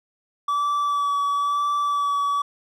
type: tone with vibrato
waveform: triangle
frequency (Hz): 1150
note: D6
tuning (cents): -37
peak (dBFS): -18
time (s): 0.48-2.42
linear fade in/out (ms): 5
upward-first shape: sine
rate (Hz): 1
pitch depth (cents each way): 16
effects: none